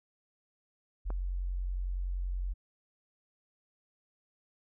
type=tone; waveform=sine; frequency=45.34 Hz; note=F#1; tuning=34 cents flat; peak=-31 dBFS; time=1.05-2.54 s; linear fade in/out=20 ms
type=click; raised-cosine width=1 ms; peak=-27 dBFS; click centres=1.104 s
effects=none